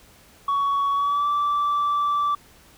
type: tone with pitch glide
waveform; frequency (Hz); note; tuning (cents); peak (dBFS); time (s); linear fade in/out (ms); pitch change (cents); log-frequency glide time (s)
sine; 1121 to 1163.9; C#6 to D6; +19 to -16; -17; 0.48-2.35; 5; +65; 0.93-1.27
effects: tanh soft clip ceiling -18 dBFS + pink hiss -52 dBFS RMS until 2.77 s